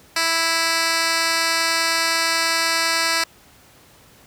10% pulse tone with band-pass filter, 329.6 Hz, E4, in tune, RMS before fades -20 dBFS, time 0.16-3.24 s, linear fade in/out 5 ms, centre 4500 Hz, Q 0.82, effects pink hiss -50 dBFS RMS until 4.26 s + high-pass 60 Hz 12 dB/octave

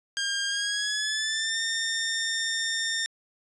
15% pulse tone with pitch glide, 1608 to 1815.4 Hz, G6 to A#6, +44 to -46 cents, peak -20 dBFS, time 0.17-3.06 s, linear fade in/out 0 ms, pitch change +210 cents, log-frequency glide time 0.47-1.6 s, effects resampled to 22050 Hz

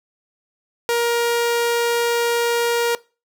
sawtooth tone, 471.5 Hz, A#4, 20 cents sharp, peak -13 dBFS, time 0.89-2.95 s, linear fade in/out 0 ms, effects noise-tail reverb RT60 0.3 s tail -21 dB re dry

